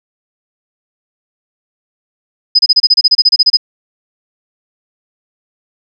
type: tone bursts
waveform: sine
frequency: 5010 Hz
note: D#8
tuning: 11 cents sharp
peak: -3 dBFS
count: 15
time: 2.55-3.571 s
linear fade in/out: 10 ms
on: 41 ms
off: 29 ms
effects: none